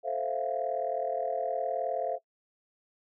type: chord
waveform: sine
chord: F major seventh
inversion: first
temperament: equal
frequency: 440 / 523.3 / 659.3 / 698.5 Hz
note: A4 / C5 / E5 / F5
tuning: 0 / 0 / 0 / 0 cents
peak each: -37 / -34 / -32 / -33 dBFS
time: 0.03-2.19 s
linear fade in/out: 50 ms
effects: noise-tail reverb RT60 0.1 s tail -21 dB re dry + tanh soft clip ceiling -19 dBFS